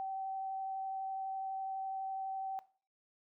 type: tone with vibrato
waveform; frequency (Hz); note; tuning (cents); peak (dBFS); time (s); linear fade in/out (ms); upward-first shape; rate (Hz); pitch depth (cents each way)
sine; 770; G5; -31; -36; 0-2.59; 0; triangle; 12; 9
effects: noise-tail reverb RT60 0.4 s tail -18 dB re dry